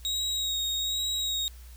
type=tone with vibrato; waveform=35% pulse; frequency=3786 Hz; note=A#7; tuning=26 cents sharp; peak=-26 dBFS; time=0.05-1.48 s; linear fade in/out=0 ms; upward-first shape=sine; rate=1.2 Hz; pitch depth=22 cents each way; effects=added 60 Hz sine -44 dBFS peak until 1.76 s + white hiss -56 dBFS RMS until 1.76 s